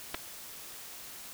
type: clicks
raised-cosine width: 0.3 ms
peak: -18 dBFS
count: 2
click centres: 0.144 / 0.147 s
effects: white hiss -46 dBFS RMS until 1.33 s

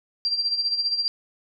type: tone with tremolo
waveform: sine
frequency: 4729 Hz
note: D8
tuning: 11 cents sharp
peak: -19 dBFS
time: 0.25-1.08 s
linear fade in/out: 0 ms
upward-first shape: sine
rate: 15 Hz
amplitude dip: 65%
effects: none

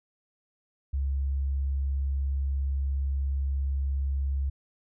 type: tone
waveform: sine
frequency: 68.5 Hz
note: C#2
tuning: 20 cents flat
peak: -25 dBFS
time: 0.93-4.5 s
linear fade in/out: 10 ms
effects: none

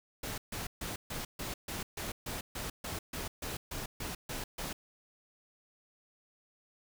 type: noise bursts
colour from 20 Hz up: pink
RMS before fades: -39 dBFS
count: 16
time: 0.23-4.73 s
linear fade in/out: 5 ms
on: 150 ms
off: 140 ms
effects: none

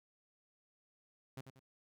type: tone with echo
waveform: sawtooth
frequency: 132.2 Hz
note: C3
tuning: 18 cents sharp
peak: -40 dBFS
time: 1.37-1.41 s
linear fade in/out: 5 ms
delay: 93 ms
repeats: 2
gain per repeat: -8 dB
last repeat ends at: 1.596 s
effects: none

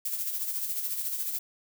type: noise with tremolo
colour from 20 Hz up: violet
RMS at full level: -30 dBFS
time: 0.05-1.39 s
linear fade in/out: 5 ms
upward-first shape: sine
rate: 14 Hz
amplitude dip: 50%
effects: none

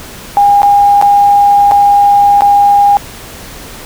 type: tone with dropouts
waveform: sine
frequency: 811 Hz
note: G#5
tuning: 41 cents flat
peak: -3 dBFS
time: 0.37-2.97 s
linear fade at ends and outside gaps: 0 ms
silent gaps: 0.619-0.631 / 1.014-1.024 / 1.712-1.719 / 2.408-2.42 s
effects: pink hiss -29 dBFS RMS until 3.85 s

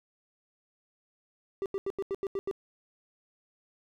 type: tone bursts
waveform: triangle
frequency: 392 Hz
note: G4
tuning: in tune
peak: -27 dBFS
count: 8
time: 1.62-2.512 s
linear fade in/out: 0 ms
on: 38 ms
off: 84 ms
effects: none

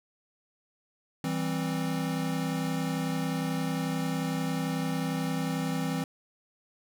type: chord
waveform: square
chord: C major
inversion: first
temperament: equal with one note detuned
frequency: 164.81 / 196 / 262.5 Hz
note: E3 / G3 / C4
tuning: 0 / 0 / +6 cents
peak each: -32 / -37 / -33 dBFS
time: 1.24-6.04 s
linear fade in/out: 2 ms
effects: none

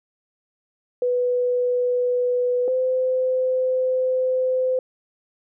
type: tone pair in turn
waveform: sine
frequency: 493.9 / 513.1 Hz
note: B4 / C5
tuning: 0 / -34 cents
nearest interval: minor second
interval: 66 cents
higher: second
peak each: -18 dBFS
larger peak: neither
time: 1.02-2.68 / 2.68-4.79 s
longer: second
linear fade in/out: 2 ms
effects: none

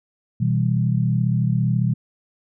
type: chord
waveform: sine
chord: E minor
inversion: second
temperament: equal with one note detuned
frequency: 123.47 / 161.52 / 196 Hz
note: B2 / E3 / G3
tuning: 0 / -35 / 0 cents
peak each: -19 / -22 / -24 dBFS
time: 0.4-1.94 s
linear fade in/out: 10 ms
effects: none

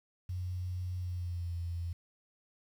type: tone with pitch glide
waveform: sine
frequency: 90.7 to 85.66 Hz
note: F#2 to F2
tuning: -34 to -33 cents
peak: -34 dBFS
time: 0.29-1.93 s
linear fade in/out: 5 ms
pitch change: -99 cents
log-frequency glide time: 0.99-1.55 s
effects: 10-bit

